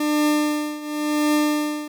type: tone with tremolo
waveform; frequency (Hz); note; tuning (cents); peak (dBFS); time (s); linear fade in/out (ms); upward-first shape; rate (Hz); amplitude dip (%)
40% pulse; 299.5; D4; +34; -15; 0-1.88; 5; triangle; 0.93; 85
effects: none